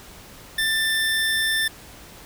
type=tone; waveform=25% pulse; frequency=1779 Hz; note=A6; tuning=19 cents sharp; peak=-16 dBFS; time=0.58-1.68 s; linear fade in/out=5 ms; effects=pink hiss -44 dBFS RMS until 2.25 s